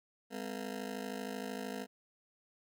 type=ring-modulated tone; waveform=20% pulse; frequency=230.1 Hz; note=A#3; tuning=22 cents flat; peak=-31 dBFS; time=0.3-1.87 s; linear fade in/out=50 ms; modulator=26.5 Hz; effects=none